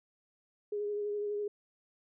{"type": "tone with vibrato", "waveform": "sine", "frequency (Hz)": 413.7, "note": "G#4", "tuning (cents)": -7, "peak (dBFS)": -32, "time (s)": [0.72, 1.48], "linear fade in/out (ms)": 5, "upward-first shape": "sine", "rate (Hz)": 12, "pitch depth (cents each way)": 20, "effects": []}